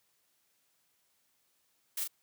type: noise with echo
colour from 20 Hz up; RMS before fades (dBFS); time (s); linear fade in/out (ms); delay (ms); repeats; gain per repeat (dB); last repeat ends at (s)
blue; -35; 1.97-2.04; 5; 37; 1; -4; 2.077
effects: white hiss -74 dBFS RMS until 2.22 s + high-pass 80 Hz 12 dB/octave